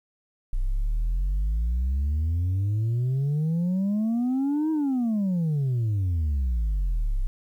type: exponential two-way sweep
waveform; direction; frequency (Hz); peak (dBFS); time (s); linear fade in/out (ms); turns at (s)
sine; up then down; 30.32 to 320 to 30.32; -19; 0.53-7.27; 0; 4.71
effects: tanh soft clip ceiling -21 dBFS + 10-bit